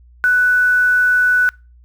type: tone with quantisation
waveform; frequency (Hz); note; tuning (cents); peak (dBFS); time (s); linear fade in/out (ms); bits
sine; 1487; F#6; +8; -10; 0.24-1.49; 0; 6
effects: noise-tail reverb RT60 0.3 s tail -26 dB re dry + added 60 Hz sine -43 dBFS peak until 1.84 s